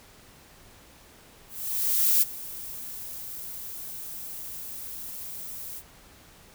violet noise with ADSR envelope, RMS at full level -20 dBFS, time 1.48-5.83 s, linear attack 740 ms, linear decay 20 ms, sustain -18 dB, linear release 58 ms, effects pink hiss -53 dBFS RMS until 6.54 s

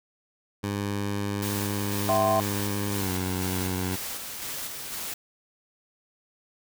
15% pulse tone with pitch glide, 101.2 to 92.27 Hz, G#2 to F#2, -44 to -4 cents, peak -21 dBFS, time 0.63-3.96 s, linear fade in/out 10 ms, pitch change -160 cents, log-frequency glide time 2.95-3.09 s
white noise with tremolo, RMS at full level -34 dBFS, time 1.42-5.14 s, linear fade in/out 5 ms, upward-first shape square, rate 2 Hz, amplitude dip 30%
sine chord, C major, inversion first, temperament equal with one note detuned, 659.3 / 765.2 / 1046.5 Hz, E5 / G5 / C6, 0 / -42 / 0 cents, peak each -23 / -26 / -27 dBFS, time 2.09-2.4 s, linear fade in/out 0 ms
effects none

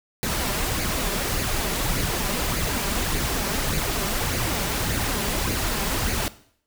pink noise with flanger, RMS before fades -25 dBFS, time 0.23-6.28 s, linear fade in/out 0 ms, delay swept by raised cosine 0.44 to 5.14 ms, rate 1.7 Hz, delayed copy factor +0.5, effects noise-tail reverb RT60 0.6 s tail -17 dB re dry

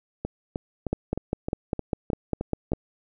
two click trains, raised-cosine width 2 ms, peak -11 / -15 dBFS, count 10 / 9, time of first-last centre 0.93-2.734 / 0.25-2.719 s, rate 4.99 / 3.24 Hz, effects none

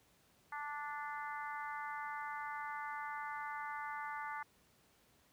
harmonic tone, 293 Hz, D4, 4 cents flat, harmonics 3 / 4 / 5 / 6 / 7, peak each -44 / -46 / -48 / -50 / -51 dBFS, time 0.52-4.43 s, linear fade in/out 5 ms, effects pink hiss -70 dBFS RMS until 5.32 s + high-pass 60 Hz 12 dB/octave

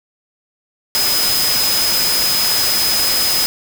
sine tone in noise, 5050 Hz, D#8, 25 cents sharp, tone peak -16 dBFS, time 0.95-3.46 s, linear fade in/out 0 ms, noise white, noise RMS -18 dBFS, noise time 0.95-3.46 s, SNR -1 dB, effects none

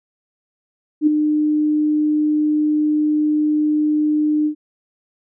sine tone with ADSR envelope, 302.5 Hz, D#4, 49 cents flat, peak -8 dBFS, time 1.01-4.55 s, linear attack 60 ms, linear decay 9 ms, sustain -6 dB, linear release 90 ms, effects none

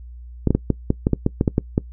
clicks, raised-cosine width 3 ms, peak -3 dBFS, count 12, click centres 0.473 / 0.506 / 0.55 / 0.703 / 0.904 / 1.069 / 1.133 / 1.264 / 1.411 / 1.478 / 1.581 / 1.779 s, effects noise-tail reverb RT60 0.1 s tail -21 dB re dry + added 60 Hz sine -35 dBFS peak until 1.92 s

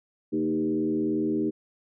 sine tone with frequency modulation, 310.3 Hz, D#4, 5 cents flat, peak -23 dBFS, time 0.32-1.51 s, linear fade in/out 20 ms, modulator 82.7 Hz, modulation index 1.1, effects none

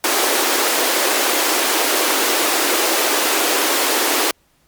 pink high-pass noise, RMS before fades -17 dBFS, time 0.04-4.31 s, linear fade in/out 2 ms, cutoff 290 Hz, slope 48 dB/octave, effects pink hiss -59 dBFS RMS until 4.67 s + MP3 96 kbps

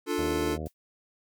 square chord, D minor, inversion none, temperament equal with one note detuned, 293.7 / 350.8 / 440 Hz, D4 / F4 / A4, 0 / +8 / 0 cents, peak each -32 dBFS, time 0.06-0.58 s, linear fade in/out 50 ms
harmonic tone, 77.78 Hz, D#2, in tune, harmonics 1 / 2 / 3 / 4 / 5 / 6 / 7 / 8 / 9, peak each -36 / -39 / -41 / -42 / -43 / -44 / -44 / -45 / -46 dBFS, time 0.18-0.68 s, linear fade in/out 5 ms
blue noise with exponential decay, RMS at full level -46 dBFS, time 0.66-0.74 s, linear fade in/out 0 ms, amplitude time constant 17 ms
effects none

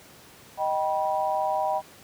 sine chord, Eb augmented, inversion none, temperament just, 622.3 / 777.8 / 972.3 Hz, Eb5 / G5 / B5, 0 / -14 / -27 cents, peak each -28 / -26 / -29 dBFS, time 0.57-1.82 s, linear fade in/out 50 ms, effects pink hiss -50 dBFS RMS until 2.03 s + high-pass 100 Hz 12 dB/octave

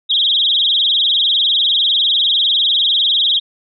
sine tone with vibrato, 3496 Hz, A7, 12 cents flat, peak -11 dBFS, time 0.09-3.4 s, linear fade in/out 20 ms, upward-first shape sine, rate 20 Hz, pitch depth 180 cents each way, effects none

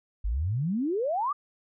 sine exponential sweep, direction up, 46.25 to 1232 Hz, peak -25 dBFS, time 0.24-1.33 s, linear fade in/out 10 ms, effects none

